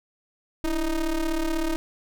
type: ring-modulated tone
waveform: square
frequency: 154.9 Hz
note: D#3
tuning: 7 cents flat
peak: -21 dBFS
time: 0.64-1.76 s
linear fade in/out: 0 ms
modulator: 173 Hz
effects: none